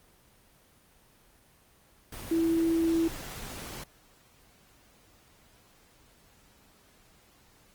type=tone in noise; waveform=sine; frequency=329.6 Hz; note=E4; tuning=in tune; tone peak=-23 dBFS; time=2.31-3.08 s; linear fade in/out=5 ms; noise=pink; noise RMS=-41 dBFS; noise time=2.12-3.84 s; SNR=+15 dB; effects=pink hiss -61 dBFS RMS until 7.74 s + Opus 24 kbps